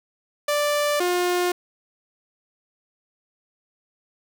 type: tone pair in turn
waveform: sawtooth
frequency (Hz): 587.3 / 356.3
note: D5 / F4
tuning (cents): 0 / +35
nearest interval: major sixth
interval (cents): 865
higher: first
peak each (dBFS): -16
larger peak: neither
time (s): 0.48-1 / 1-1.52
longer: neither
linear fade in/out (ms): 5
effects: none